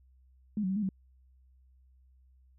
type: tone with pitch steps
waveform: sine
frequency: 210.3 / 186.4 / 192.2 / 212.9 / 190.6 Hz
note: G#3 / F#3 / G3 / G#3 / G3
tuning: +22 / +13 / -34 / +43 / -48 cents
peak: -28 dBFS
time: 0.57-0.89 s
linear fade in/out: 2 ms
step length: 64 ms
effects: added 64 Hz sine -59 dBFS peak until 2.58 s